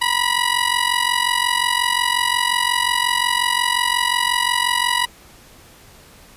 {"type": "ring-modulated tone", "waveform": "15% pulse", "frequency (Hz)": 973, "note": "B5", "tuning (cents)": -26, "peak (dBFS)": -7, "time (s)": [0.01, 5.06], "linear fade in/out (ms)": 10, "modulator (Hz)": 22.8, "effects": ["pink hiss -46 dBFS RMS until 6.36 s", "resampled to 32000 Hz"]}